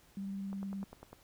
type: tone with vibrato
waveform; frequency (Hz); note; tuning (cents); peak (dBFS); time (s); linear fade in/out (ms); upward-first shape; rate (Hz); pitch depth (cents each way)
sine; 196.1; G3; +1; -37; 0.17-0.84; 2; square; 19; 14
type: click train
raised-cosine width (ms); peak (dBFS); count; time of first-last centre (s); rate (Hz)
1; -34; 7; 0.53-1.13; 10
effects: pink hiss -64 dBFS RMS until 1.23 s